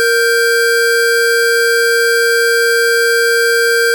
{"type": "tone pair together", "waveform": "square", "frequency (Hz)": [466.2, 1569.3], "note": ["A#4", "G6"], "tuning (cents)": [0, 1], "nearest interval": "octave + major sixth", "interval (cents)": 2101, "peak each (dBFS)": -13, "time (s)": [0, 3.94], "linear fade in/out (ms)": 0, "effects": []}